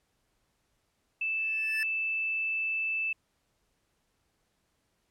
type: tone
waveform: sine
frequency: 2637 Hz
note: E7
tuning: in tune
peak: -28 dBFS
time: 1.21-3.13 s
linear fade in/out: 5 ms
type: tone with exponential growth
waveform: square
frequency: 1755 Hz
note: A6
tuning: 5 cents flat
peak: -30 dBFS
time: 1.37-1.83 s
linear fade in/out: 1 ms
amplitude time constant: 100 ms
effects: pink hiss -75 dBFS RMS until 5.1 s + low-pass 12000 Hz 12 dB/octave